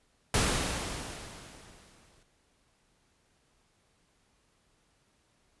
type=noise with exponential decay; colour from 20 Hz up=pink; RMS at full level=-25 dBFS; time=0.34-2.23 s; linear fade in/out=2 ms; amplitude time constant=410 ms; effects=pink hiss -70 dBFS RMS until 5.6 s + resampled to 24000 Hz